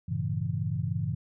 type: chord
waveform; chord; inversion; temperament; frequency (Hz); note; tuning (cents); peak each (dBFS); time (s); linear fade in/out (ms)
sine; G diminished seventh; none; equal with one note detuned; 98 / 114.8 / 138.59 / 164.81; G2 / Bb2 / Db3 / Fb3; 0 / -26 / 0 / 0; -33; 0.08-1.15; 10
effects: none